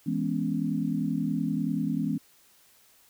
sine chord, C# minor seventh, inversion first, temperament equal, 164.81 / 207.7 / 246.9 / 277.2 Hz, E3 / G#3 / B3 / C#4, 0 / 0 / 0 / 0 cents, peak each -31 dBFS, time 0.06-2.18 s, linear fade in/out 10 ms, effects white hiss -60 dBFS RMS until 3.09 s

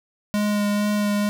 square tone with vibrato, 206.9 Hz, G#3, 6 cents flat, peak -20 dBFS, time 0.34-1.29 s, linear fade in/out 0 ms, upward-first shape sine, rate 2.2 Hz, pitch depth 13 cents each way, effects none

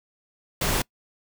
pink noise, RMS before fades -24 dBFS, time 0.61-0.82 s, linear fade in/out 5 ms, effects noise-tail reverb RT60 0.1 s tail -25 dB re dry

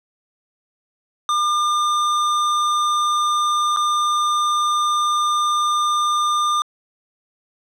square tone with dropouts, 1203 Hz, D6, 41 cents sharp, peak -17 dBFS, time 1.29-6.62 s, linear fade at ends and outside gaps 1 ms, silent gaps 3.763-3.77 s, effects low-pass 7000 Hz 12 dB/octave

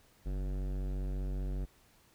sine tone with hard clipping, 47.53 Hz, F#1, 47 cents sharp, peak -35 dBFS, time 0.25-1.66 s, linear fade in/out 20 ms, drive 17 dB, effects pink hiss -65 dBFS RMS until 2.14 s

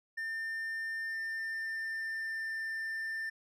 triangle tone with pitch glide, 1800 to 1789.6 Hz, A6 to A6, +39 to +29 cents, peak -33 dBFS, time 0.17-3.3 s, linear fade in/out 10 ms, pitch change -10 cents, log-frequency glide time 0.95-2.56 s, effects none

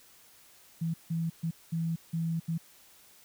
sine tone bursts at uneven times, 164.81 Hz, E3, in tune, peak -28 dBFS, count 6, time 0.81-0.94 / 1.1-1.3 / 1.43-1.51 / 1.72-1.96 / 2.13-2.4 / 2.48-2.58 s, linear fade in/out 10 ms, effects white hiss -58 dBFS RMS until 3.24 s

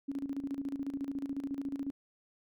sine tone with tremolo, 277.2 Hz, C#4, in tune, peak -32 dBFS, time 0.08-1.91 s, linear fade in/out 10 ms, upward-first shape square, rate 14 Hz, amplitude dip 70%, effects none

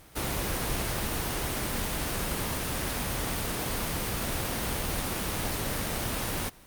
pink noise, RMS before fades -30 dBFS, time 0.15-6.5 s, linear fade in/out 20 ms, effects pink hiss -53 dBFS RMS until 6.66 s + Opus 32 kbps

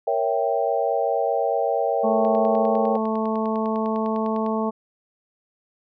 sine chord, A# diminished seventh, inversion none, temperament equal, 466.2 / 554.4 / 659.3 / 784 Hz, A#4 / C#5 / E5 / G5, 0 / 0 / 0 / 0 cents, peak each -25 dBFS, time 0.07-2.97 s, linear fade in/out 5 ms
harmonic tone, 220 Hz, A3, in tune, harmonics 1 / 2 / 3 / 4 / 5, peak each -24 / -27 / -29 / -30 / -31 dBFS, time 2.03-4.71 s, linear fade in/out 20 ms
click train, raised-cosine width 0.3 ms, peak -27 dBFS, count 23, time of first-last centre 2.25-4.463 s, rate 9.94 Hz
effects none

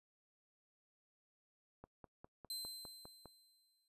click train, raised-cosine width 1 ms, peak -39 dBFS, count 8, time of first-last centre 1.84-3.257 s, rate 4.94 Hz
sawtooth tone with exponential decay, 4100 Hz, C8, 36 cents flat, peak -38 dBFS, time 2.5-3.88 s, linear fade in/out 2 ms, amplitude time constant 300 ms
effects noise-tail reverb RT60 0.1 s tail -25 dB re dry + resampled to 32000 Hz

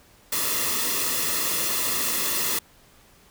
white noise with comb filter, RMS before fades -25 dBFS, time 0.32-2.59 s, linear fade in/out 5 ms, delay 1.3 ms, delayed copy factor -0.65, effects pink hiss -55 dBFS RMS until 3.3 s

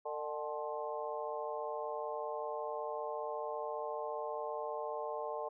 harmonic tone with a mistuned harmonic, 150.6 Hz, D3, 44 cents sharp, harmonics 3 / 4 / 5 / 6 / 7, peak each -42 / -41 / -46 / -44 / -45 dBFS, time 0.05-5.49 s, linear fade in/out 10 ms, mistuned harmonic 6, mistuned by -70 cents, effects none

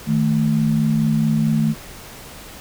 sine tone pair together, 155.44 / 220 Hz, D#3 / A3, -1 / 0 cents, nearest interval tritone, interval 601 cents, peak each -18 / -17 dBFS, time 0.06-1.75 s, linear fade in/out 50 ms, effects pink hiss -38 dBFS RMS until 2.6 s

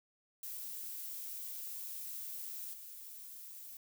violet noise with level steps, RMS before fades -44 / -50 dBFS, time 0.43-3.77 s, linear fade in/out 2 ms, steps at 2.73 s, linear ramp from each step 10 ms, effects none

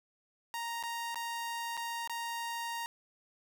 sawtooth tone with dropouts, 932.3 Hz, A#5, in tune, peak -32 dBFS, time 0.54-2.86 s, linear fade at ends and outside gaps 0 ms, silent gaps 0.827-0.836 / 1.145-1.157 / 1.769-1.775 / 2.075-2.096 s, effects none

